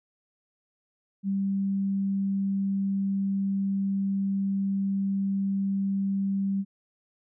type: tone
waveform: sine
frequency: 196 Hz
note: G3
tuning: in tune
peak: -24 dBFS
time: 1.23-6.65 s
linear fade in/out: 50 ms
effects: none